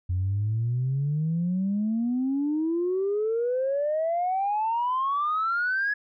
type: exponential sweep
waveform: sine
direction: up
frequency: 88 to 1695 Hz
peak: -22 dBFS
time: 0.09-5.94 s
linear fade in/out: 10 ms
effects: tanh soft clip ceiling -19 dBFS